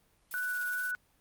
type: noise with tremolo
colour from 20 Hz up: blue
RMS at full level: -42 dBFS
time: 0.31-0.91 s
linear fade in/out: 2 ms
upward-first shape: triangle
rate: 17 Hz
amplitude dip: 55%
type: tone with vibrato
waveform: sine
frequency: 1479 Hz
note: F#6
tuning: 1 cent flat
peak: -31 dBFS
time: 0.34-0.95 s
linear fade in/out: 0 ms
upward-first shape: sine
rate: 2.5 Hz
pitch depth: 9 cents each way
effects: pink hiss -69 dBFS RMS until 1.2 s + Opus 32 kbps